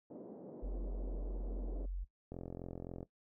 pink band-pass noise, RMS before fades -50 dBFS, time 0.1-1.86 s, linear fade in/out 5 ms, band 210 to 550 Hz, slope 24 dB/octave
sine tone, 45.18 Hz, F#1, 40 cents flat, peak -37 dBFS, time 0.62-2.05 s, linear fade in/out 20 ms
click train, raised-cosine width 2 ms, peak -31 dBFS, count 32, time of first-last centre 2.32-3.029 s, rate 43.7 Hz
effects noise-tail reverb RT60 0.1 s tail -17 dB re dry

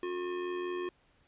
square tone with amplitude modulation, 359.2 Hz, F4, 49 cents sharp, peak -32 dBFS, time 0.03-0.89 s, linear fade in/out 2 ms, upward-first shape sine, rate 85 Hz, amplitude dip 50%, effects pink hiss -68 dBFS RMS until 1.27 s + resampled to 8000 Hz

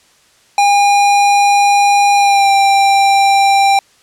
square tone with pitch glide, 810 to 790.6 Hz, G#5 to G5, -43 to +15 cents, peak -8 dBFS, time 0.58-3.79 s, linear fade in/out 2 ms, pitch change -42 cents, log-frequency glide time 2.13-2.5 s, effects white hiss -50 dBFS RMS until 4.02 s + low-pass 8000 Hz 12 dB/octave

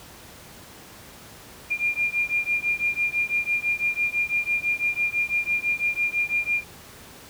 sine beating tone pair, 2400 / 2406 Hz, D7 / D7, +37 / +41 cents, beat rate 6 Hz, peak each -25 dBFS, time 1.7-6.64 s, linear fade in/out 20 ms, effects pink hiss -45 dBFS RMS until 7.29 s + high-pass 60 Hz 12 dB/octave

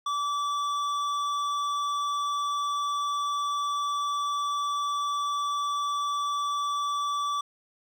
triangle tone with hard clipping, 1156 Hz, D6, 28 cents flat, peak -28 dBFS, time 0.06-7.41 s, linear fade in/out 5 ms, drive 14 dB, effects none

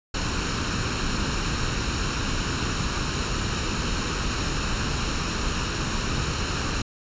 pink noise with comb filter, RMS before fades -26 dBFS, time 0.14-6.82 s, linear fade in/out 5 ms, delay 0.73 ms, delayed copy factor +0.55, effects resampled to 16000 Hz

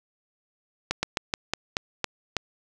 slowing click train, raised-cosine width 0.2 ms, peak -7 dBFS, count 8, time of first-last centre 0.91-2.367 s, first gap 120 ms, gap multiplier 1.18, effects none

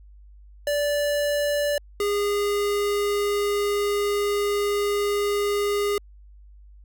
square tone pair in turn, 582 / 408.9 Hz, D5 / G#4, -16 / -27 cents, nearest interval tritone, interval 611 cents, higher first, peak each -22 dBFS, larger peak neither, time 0.67-1.78 / 2-5.98 s, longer second, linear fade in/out 2 ms, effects added 50 Hz sine -45 dBFS peak until 6.84 s

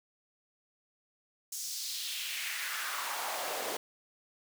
pink noise with high-pass filter sweep, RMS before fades -37 dBFS, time 1.52-3.77 s, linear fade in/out 5 ms, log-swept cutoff 6700 to 440 Hz, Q 2.2, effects none

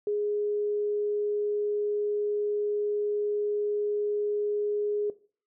sine tone, 415.3 Hz, G#4, in tune, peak -25 dBFS, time 0.07-5.1 s, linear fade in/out 2 ms, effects noise-tail reverb RT60 0.4 s tail -17 dB re dry

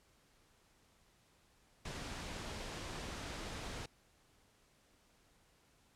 pink low-pass noise, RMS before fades -45 dBFS, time 1.85-3.86 s, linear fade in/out 5 ms, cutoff 7200 Hz, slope 12 dB/octave, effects pink hiss -70 dBFS RMS until 5.95 s + low-pass 11000 Hz 12 dB/octave

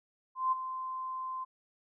sine tone with ADSR envelope, 1038 Hz, C6, 14 cents flat, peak -24 dBFS, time 0.35-1.45 s, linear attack 170 ms, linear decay 17 ms, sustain -11 dB, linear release 19 ms, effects none

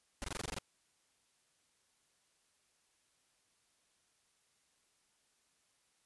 pink noise bursts, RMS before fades -40 dBFS, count 9, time 0.22-0.586 s, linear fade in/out 0 ms, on 22 ms, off 21 ms, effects white hiss -75 dBFS RMS until 6.05 s + resampled to 24000 Hz

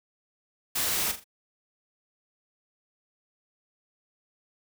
white noise with echo, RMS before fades -28 dBFS, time 0.75-1.12 s, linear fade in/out 10 ms, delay 41 ms, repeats 3, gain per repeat -9 dB, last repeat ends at 1.243 s, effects none

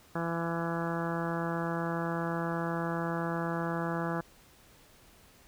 harmonic tone with a mistuned harmonic, 167.8 Hz, E3, 31 cents sharp, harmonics 1 / 2 / 3 / 4 / 5 / 6 / 7 / 8 / 9 / 10, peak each -34 / -37 / -39 / -40 / -41 / -42 / -42 / -43 / -44 / -44 dBFS, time 0.15-4.21 s, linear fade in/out 5 ms, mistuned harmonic 9, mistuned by -36 cents, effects pink hiss -59 dBFS RMS until 5.47 s

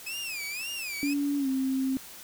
sawtooth tone with vibrato, 2530 Hz, D#7, 28 cents sharp, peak -30 dBFS, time 0.06-1.14 s, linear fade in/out 10 ms, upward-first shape sine, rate 1.9 Hz, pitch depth 190 cents each way
sine tone with pitch glide, 285.3 to 264.7 Hz, C#4 to C4, +50 to +20 cents, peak -25 dBFS, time 1.03-1.97 s, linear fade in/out 0 ms, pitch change -130 cents, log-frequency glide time 1.38-1.48 s
effects white hiss -46 dBFS RMS until 2.23 s

